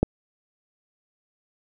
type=click; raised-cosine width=2 ms; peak=-5 dBFS; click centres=0.03 s; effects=none